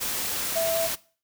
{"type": "tone in noise", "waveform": "sine", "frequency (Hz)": 659.3, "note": "E5", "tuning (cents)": 0, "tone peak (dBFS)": -22, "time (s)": [0.55, 0.88], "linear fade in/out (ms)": 20, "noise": "white", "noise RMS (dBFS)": -29, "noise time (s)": [0, 0.96], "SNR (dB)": 4, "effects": ["noise-tail reverb RT60 0.4 s tail -20 dB re dry"]}